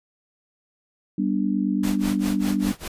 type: chord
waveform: sine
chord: G major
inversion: none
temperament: just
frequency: 196 / 245 / 294 Hz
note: G3 / B3 / D4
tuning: 0 / -14 / +2 cents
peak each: -23 / -26 / -25 dBFS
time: 1.18-2.72 s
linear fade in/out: 5 ms
type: noise with tremolo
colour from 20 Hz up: pink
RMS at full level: -31 dBFS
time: 1.83-2.88 s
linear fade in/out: 5 ms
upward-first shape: sine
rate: 5 Hz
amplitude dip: 95%
effects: resampled to 32000 Hz